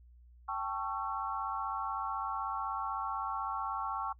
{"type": "chord", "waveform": "sine", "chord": "A dominant seventh", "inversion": "third", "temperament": "equal with one note detuned", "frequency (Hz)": [784, 880, 1108.7, 1343.1], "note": ["G5", "A5", "C#6", "E6"], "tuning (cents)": [0, 0, 0, 32], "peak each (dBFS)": [-40, -40, -37, -40], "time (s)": [0.48, 4.13], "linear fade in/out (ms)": 10, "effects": ["noise-tail reverb RT60 0.1 s tail -22 dB re dry", "added 60 Hz sine -55 dBFS peak until 4.19 s"]}